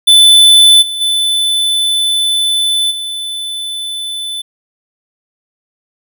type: tone with level steps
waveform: square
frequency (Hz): 3508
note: A7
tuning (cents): -6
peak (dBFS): -3 / -18 / -11 / -19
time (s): 0.07-4.42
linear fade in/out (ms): 10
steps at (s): 0.81 / 1 / 2.9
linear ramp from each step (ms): 20
effects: none